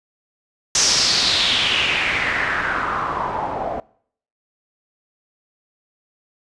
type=noise with low-pass filter sweep; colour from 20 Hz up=white; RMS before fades=-20 dBFS; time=0.75-3.8 s; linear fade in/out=2 ms; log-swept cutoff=6200 to 660 Hz; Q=4; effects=noise-tail reverb RT60 0.6 s tail -23 dB re dry + resampled to 22050 Hz